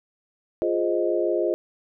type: chord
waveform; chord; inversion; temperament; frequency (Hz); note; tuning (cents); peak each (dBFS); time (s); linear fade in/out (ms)
sine; F minor seventh; none; equal; 349.2 / 415.3 / 523.3 / 622.3; F4 / Ab4 / C5 / Eb5; 0 / 0 / 0 / 0; -24 / -27 / -28 / -26; 0.62-1.54; 0
effects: none